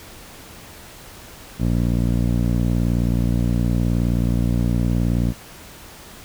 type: tone with low-pass filter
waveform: 15% pulse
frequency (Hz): 59.1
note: A#1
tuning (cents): +24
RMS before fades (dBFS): -19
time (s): 1.58-5.34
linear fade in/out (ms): 50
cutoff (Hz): 330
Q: 1.1
effects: pink hiss -41 dBFS RMS until 6.24 s